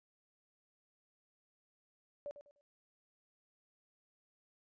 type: tone with echo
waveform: sine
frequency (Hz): 577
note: D5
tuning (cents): -31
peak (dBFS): -40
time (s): 2.26-2.31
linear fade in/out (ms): 0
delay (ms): 100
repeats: 3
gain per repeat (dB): -11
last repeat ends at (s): 2.61
effects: resampled to 16000 Hz